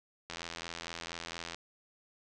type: click train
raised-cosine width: 0.2 ms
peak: -22 dBFS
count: 106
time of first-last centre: 0.3-1.546 s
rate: 84.3 Hz
effects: resampled to 22050 Hz + 9-bit